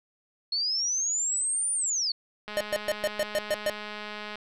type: linear two-way sweep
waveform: sine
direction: up then down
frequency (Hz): 4293 to 9397 to 4293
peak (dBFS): -25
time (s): 0.52-2.12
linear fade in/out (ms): 5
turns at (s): 1.72
type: click train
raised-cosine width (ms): 0.3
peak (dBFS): -22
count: 395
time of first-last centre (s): 2.48-4.356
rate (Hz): 210
type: tone bursts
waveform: square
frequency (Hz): 610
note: D#5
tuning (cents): -34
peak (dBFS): -24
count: 8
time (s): 2.57-3.698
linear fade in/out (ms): 0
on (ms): 36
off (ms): 120
effects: resampled to 32000 Hz